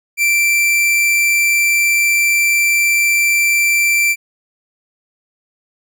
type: tone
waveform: 45% pulse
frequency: 2347 Hz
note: D7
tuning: 2 cents flat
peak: -11 dBFS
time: 0.17-4.16 s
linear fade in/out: 50 ms
effects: none